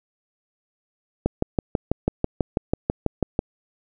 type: click train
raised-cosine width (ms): 2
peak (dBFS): -6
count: 14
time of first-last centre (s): 1.26-3.391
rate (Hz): 6.1
effects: none